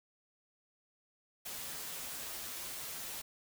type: noise with comb filter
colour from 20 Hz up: white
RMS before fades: -43 dBFS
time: 1.45-3.22 s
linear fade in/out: 10 ms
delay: 10 ms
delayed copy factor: -0.6
effects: none